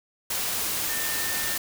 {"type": "tone in noise", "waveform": "sine", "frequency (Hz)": 1800, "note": "A6", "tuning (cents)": 39, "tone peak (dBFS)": -34, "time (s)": [0.89, 1.57], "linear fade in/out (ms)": 5, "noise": "white", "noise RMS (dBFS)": -28, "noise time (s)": [0.3, 1.58], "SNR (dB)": -9, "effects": []}